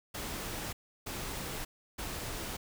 pink noise bursts, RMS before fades -39 dBFS, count 3, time 0.14-2.57 s, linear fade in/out 10 ms, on 590 ms, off 330 ms, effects none

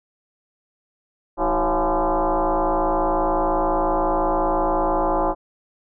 sine tone with frequency modulation, 146.83 Hz, D3, in tune, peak -17 dBFS, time 1.37-5.35 s, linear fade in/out 50 ms, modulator 174 Hz, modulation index 5.4, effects none

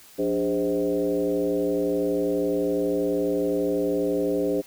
sine tone with frequency modulation, 404.7 Hz, G#4, 45 cents flat, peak -21 dBFS, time 0.18-4.62 s, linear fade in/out 20 ms, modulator 112 Hz, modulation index 1.4, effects white hiss -50 dBFS RMS until 4.66 s

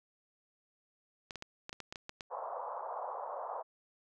clicks, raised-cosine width 0.2 ms, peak -25 dBFS, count 10, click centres 1.308 / 1.357 / 1.424 / 1.694 / 1.729 / 1.803 / 1.925 / 1.958 / 2.094 / 2.208 s
white band-pass noise, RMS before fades -41 dBFS, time 2.3-3.63 s, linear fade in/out 20 ms, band 510 to 1100 Hz, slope 48 dB/octave
effects none

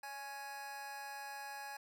25% pulse tone with amplitude modulation, 833 Hz, G#5, 5 cents sharp, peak -38 dBFS, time 0.03-1.77 s, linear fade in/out 5 ms, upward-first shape sine, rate 263 Hz, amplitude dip 60%, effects none

